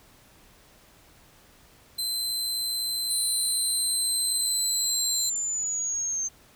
sawtooth tone, 4078 Hz, C8, 45 cents flat, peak -24 dBFS, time 1.98-5.3 s, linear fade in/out 10 ms
sine linear sweep, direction down, 9397 to 6272 Hz, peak -26 dBFS, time 3.09-6.29 s, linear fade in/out 20 ms
effects pink hiss -56 dBFS RMS until 6.55 s

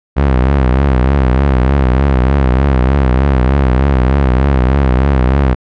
sawtooth tone with vibrato, 66.1 Hz, C2, 18 cents sharp, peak -4 dBFS, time 0.16-5.55 s, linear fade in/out 20 ms, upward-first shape triangle, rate 3.3 Hz, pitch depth 140 cents each way, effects low-pass 2000 Hz 12 dB/octave

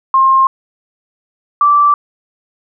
sine tone pair in turn, 1064 / 1165.8 Hz, C6 / D6, +29 / -13 cents, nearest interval major second, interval 158 cents, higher second, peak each -6 dBFS, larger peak neither, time 0.14-0.47 / 1.61-1.94 s, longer neither, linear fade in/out 2 ms, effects none

